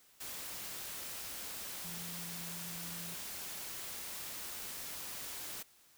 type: tone in noise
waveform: sine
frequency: 171.2 Hz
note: F3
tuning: 34 cents flat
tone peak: -48 dBFS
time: 1.84-3.15 s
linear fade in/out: 10 ms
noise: white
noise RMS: -44 dBFS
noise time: 0.2-5.63 s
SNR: -7 dB
effects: white hiss -65 dBFS RMS until 5.97 s